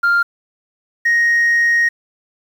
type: tone pair in turn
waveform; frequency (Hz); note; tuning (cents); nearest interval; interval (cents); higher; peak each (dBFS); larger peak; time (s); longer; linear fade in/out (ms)
sine; 1396.9 / 1871.7; F6 / A#6; 0 / +7; perfect fourth; 507; second; -9; neither; 0.03-0.23 / 1.05-1.89; second; 10
effects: tanh soft clip ceiling -9 dBFS + 7-bit